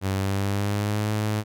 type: tone with pitch glide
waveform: sawtooth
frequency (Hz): 96.5 to 106.46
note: G2 to G#2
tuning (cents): -27 to +43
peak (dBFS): -19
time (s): 0.01-1.44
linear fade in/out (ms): 50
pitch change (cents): +170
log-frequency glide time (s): 0.16-1.1
effects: none